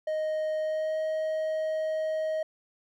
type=tone with pitch glide; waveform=triangle; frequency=622.3 to 628.8 Hz; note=D#5 to D#5; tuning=0 to +18 cents; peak=-25 dBFS; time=0.07-2.43 s; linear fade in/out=5 ms; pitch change=+18 cents; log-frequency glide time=0.6-0.99 s; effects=none